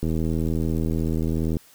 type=click train; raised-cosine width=3 ms; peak=-13 dBFS; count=125; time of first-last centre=0.03-1.568 s; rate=80.6 Hz; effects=white hiss -53 dBFS RMS until 1.74 s